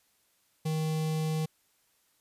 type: tone with notch filter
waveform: square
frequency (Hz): 157.1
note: D#3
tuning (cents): +17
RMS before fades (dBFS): -30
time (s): 0.65-1.46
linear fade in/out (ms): 10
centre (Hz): 1500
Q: 1.1
effects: white hiss -70 dBFS RMS until 2.2 s + resampled to 32000 Hz